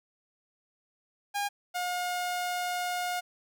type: tone pair in turn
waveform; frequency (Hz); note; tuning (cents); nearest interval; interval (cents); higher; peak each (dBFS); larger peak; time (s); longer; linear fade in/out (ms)
sawtooth; 812 / 716.3; G#5 / F5; -39 / +44; major second; 217; first; -25 / -26; first; 1.34-1.49 / 1.74-3.21; second; 20
effects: none